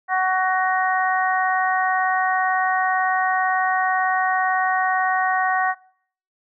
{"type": "harmonic tone", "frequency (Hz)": 373.5, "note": "F#4", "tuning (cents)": 16, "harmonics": [2, 3, 4, 5], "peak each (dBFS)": [-20, -24, -26, -24], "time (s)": [0.08, 5.75], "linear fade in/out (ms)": 50, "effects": ["noise-tail reverb RT60 0.6 s tail -23 dB re dry"]}